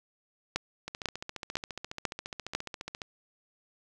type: two click trains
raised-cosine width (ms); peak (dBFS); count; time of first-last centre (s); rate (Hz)
0.2; -11 / -20; 5 / 32; 0.56-2.55 / 0.88-3.018; 2.01 / 14.5
effects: none